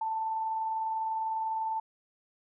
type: tone with tremolo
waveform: sine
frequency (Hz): 886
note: A5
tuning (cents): +12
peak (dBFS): -28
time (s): 0.01-1.8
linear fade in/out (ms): 5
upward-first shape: sine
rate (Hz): 20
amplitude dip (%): 25
effects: none